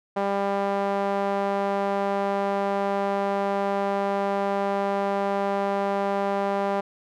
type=tone with band-pass filter; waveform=sawtooth; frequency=198.8 Hz; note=G3; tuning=25 cents sharp; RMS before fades=-25 dBFS; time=0.16-6.81 s; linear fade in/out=10 ms; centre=730 Hz; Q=1.6; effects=none